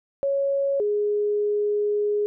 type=tone pair in turn; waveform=sine; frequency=554.4 / 415.3 Hz; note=C#5 / G#4; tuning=0 / 0 cents; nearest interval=perfect fourth; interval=500 cents; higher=first; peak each=-20 dBFS; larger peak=neither; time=0.23-0.8 / 0.8-2.26 s; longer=second; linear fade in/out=0 ms; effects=none